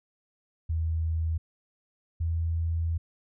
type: tone pair in turn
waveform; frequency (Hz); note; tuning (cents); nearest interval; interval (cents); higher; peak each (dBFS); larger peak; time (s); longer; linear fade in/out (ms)
sine; 81 / 82.61; E2 / E2; -30 / +4; unison; 34; second; -25; neither; 0.69-1.38 / 2.2-2.98; second; 10
effects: none